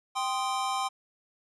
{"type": "chord", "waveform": "square", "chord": "C minor", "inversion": "second", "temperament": "equal with one note detuned", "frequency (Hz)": [784, 1041.7, 1244.5], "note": ["G5", "C6", "Eb6"], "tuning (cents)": [0, -8, 0], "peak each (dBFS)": [-32, -32, -37], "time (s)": [0.15, 0.89], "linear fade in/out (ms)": 20, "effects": ["resampled to 24000 Hz"]}